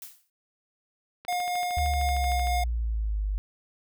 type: noise with exponential decay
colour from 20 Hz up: blue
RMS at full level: -38 dBFS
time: 0.02-0.3 s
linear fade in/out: 2 ms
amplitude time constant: 60 ms
type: click train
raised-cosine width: 0.3 ms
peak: -26 dBFS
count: 17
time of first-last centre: 1.25-2.471 s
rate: 13.1 Hz
type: tone with tremolo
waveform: square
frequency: 714 Hz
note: F5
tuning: 38 cents sharp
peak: -26 dBFS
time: 1.28-2.64 s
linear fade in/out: 5 ms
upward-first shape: triangle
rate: 4.1 Hz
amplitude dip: 25%
type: exponential sweep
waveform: sine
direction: down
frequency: 74.1 to 49 Hz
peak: -25 dBFS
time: 1.77-3.38 s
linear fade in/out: 0 ms
effects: none